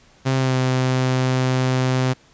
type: tone with pitch glide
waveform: sawtooth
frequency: 132.3 to 128.98 Hz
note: C3 to C3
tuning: +20 to -24 cents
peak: -13 dBFS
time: 0.25-2.14 s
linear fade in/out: 20 ms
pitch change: -44 cents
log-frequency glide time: 0.36-0.56 s
effects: pink hiss -53 dBFS RMS until 2.33 s + resampled to 16000 Hz